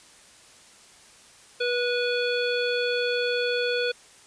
harmonic tone with a mistuned harmonic, 487.5 Hz, B4, 23 cents flat, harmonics 1 / 3 / 5 / 7 / 9, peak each -25 / -30 / -32 / -33 / -35 dBFS, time 1.6-3.92 s, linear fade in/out 10 ms, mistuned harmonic 5, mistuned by +24 cents, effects white hiss -52 dBFS RMS until 4.26 s + resampled to 22050 Hz

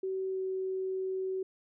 sine tone with pitch glide, 380 to 377.8 Hz, F#4 to F#4, +46 to +36 cents, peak -31 dBFS, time 0.03-1.43 s, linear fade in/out 5 ms, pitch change -10 cents, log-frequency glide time 0.3-0.39 s, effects none

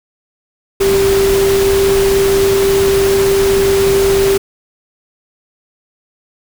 sine tone in noise, 392 Hz, G4, in tune, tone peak -9 dBFS, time 0.8-4.38 s, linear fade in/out 10 ms, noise pink, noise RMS -19 dBFS, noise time 0.8-4.38 s, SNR +7 dB, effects none

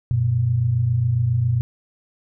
sine tone pair together, 94.1 / 121.43 Hz, F#2 / B2, +30 / -29 cents, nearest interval major third, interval 441 cents, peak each -24 / -17 dBFS, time 0.11-1.61 s, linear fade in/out 0 ms, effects none

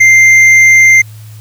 sine tone with hard clipping, 2093 Hz, C7, in tune, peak -3 dBFS, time 0-1.02 s, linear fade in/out 10 ms, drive 5 dB, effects added 108 Hz sine -28 dBFS peak until 1.4 s + white hiss -42 dBFS RMS until 1.4 s

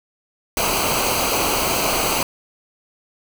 pink noise with comb filter, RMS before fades -20 dBFS, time 0.57-2.23 s, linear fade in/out 2 ms, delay 0.56 ms, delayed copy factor -0.7, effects none

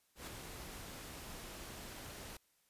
pink noise with ADSR envelope, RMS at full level -45 dBFS, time 0.15-2.37 s, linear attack 120 ms, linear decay 7 ms, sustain -4 dB, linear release 4 ms, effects white hiss -75 dBFS RMS until 2.69 s + resampled to 32000 Hz

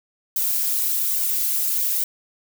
violet noise with flanger, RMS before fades -22 dBFS, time 0.36-2.04 s, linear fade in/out 2 ms, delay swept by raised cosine 1.3 to 5 ms, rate 1.2 Hz, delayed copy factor +0.9, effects none

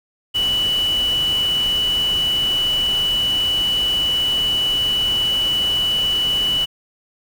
sine tone in noise, 2960 Hz, F#7, in tune, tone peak -16 dBFS, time 0.34-6.66 s, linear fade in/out 20 ms, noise pink, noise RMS -31 dBFS, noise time 0.34-6.66 s, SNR +12 dB, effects none

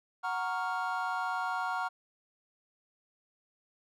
triangle chord, Gb major seventh, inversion none, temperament equal, 740 / 932.3 / 1108.7 / 1396.9 Hz, Gb5 / Bb5 / Db6 / F6, 0 / 0 / 0 / 0 cents, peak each -34 / -35 / -36 / -34 dBFS, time 0.23-1.89 s, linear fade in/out 20 ms, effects none

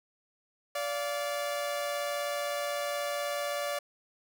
sawtooth tone pair together, 579.4 / 698.5 Hz, D5 / F5, -24 / 0 cents, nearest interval minor third, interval 324 cents, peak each -28 / -34 dBFS, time 0.75-3.79 s, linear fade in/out 5 ms, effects none

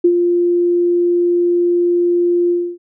sine tone with ADSR envelope, 349.2 Hz, F4, in tune, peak -6 dBFS, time 0.04-2.78 s, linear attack 8 ms, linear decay 69 ms, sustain -5 dB, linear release 280 ms, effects none

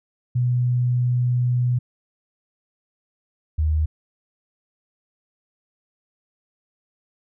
sine tone pair in turn, 123.47 / 77.49 Hz, B2 / D#2, 0 / -7 cents, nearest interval minor sixth, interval 807 cents, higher first, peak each -17 dBFS, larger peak neither, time 0.35-1.79 / 3.58-3.86 s, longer first, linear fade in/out 10 ms, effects none

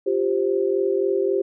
sine chord, F suspended second, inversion none, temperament just, 349.2 / 392.9 / 523.8 Hz, F4 / G4 / C5, 0 / +4 / +2 cents, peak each -25 / -20 / -26 dBFS, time 0.06-1.42 s, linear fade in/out 10 ms, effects none

